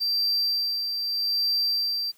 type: tone with tremolo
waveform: triangle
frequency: 4699 Hz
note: D8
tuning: in tune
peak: -20 dBFS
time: 0-2.12 s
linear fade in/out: 20 ms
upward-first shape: sine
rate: 0.81 Hz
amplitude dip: 45%
effects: white hiss -60 dBFS RMS until 2.17 s